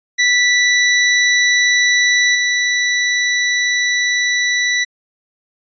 sawtooth tone with level steps, 1967 Hz, B6, 7 cents flat, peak -7 / -10 dBFS, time 0.18-4.85 s, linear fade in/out 20 ms, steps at 2.35 s, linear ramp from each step 2 ms, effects resampled to 16000 Hz

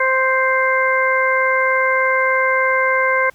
harmonic tone, 523.3 Hz, C5, in tune, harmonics 1 / 2 / 3 / 4, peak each -19 / -19 / -19 / -19 dBFS, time 0-3.3 s, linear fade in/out 5 ms, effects pink hiss -53 dBFS RMS until 3.34 s

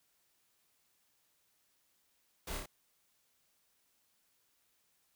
pink noise with echo, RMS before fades -42 dBFS, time 2.47-2.57 s, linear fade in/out 5 ms, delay 30 ms, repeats 3, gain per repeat -2 dB, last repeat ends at 2.66 s, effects white hiss -75 dBFS RMS until 5.15 s

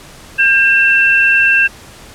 sine tone pair together, 1600 / 2691 Hz, G6 / E7, +35 / +35 cents, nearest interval major sixth, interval 900 cents, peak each -10 dBFS, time 0.38-1.68 s, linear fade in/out 20 ms, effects pink hiss -37 dBFS RMS until 2.14 s + low-pass 11000 Hz 12 dB/octave

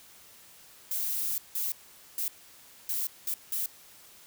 violet noise bursts at uneven times, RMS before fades -31 dBFS, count 6, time 0.91-1.38 / 1.55-1.72 / 2.18-2.28 / 2.89-3.07 / 3.27-3.34 / 3.52-3.66 s, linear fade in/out 2 ms, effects white hiss -54 dBFS RMS until 4.26 s

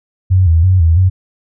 sine tone with vibrato, 87.31 Hz, F2, in tune, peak -6 dBFS, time 0.3-1.1 s, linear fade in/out 20 ms, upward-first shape square, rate 3 Hz, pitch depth 110 cents each way, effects none

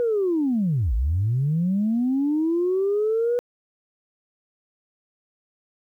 sine linear two-way sweep, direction down then up, 490.8 to 50.4 to 490.8 Hz, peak -18 dBFS, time 0-3.39 s, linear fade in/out 0 ms, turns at 0.94 s, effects tanh soft clip ceiling -15 dBFS + 10-bit

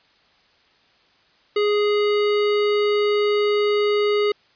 square tone with notch filter, 415.3 Hz, G#4, in tune, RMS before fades -19 dBFS, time 1.56-4.32 s, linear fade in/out 5 ms, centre 860 Hz, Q 1.3, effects white hiss -58 dBFS RMS until 4.55 s + resampled to 11025 Hz

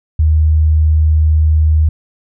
sine tone, 77.78 Hz, D#2, in tune, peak -7 dBFS, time 0.19-1.89 s, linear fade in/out 5 ms, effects none

